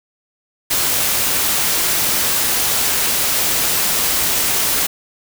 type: noise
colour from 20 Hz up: white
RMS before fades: -17 dBFS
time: 0.7-4.87 s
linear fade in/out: 10 ms
effects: none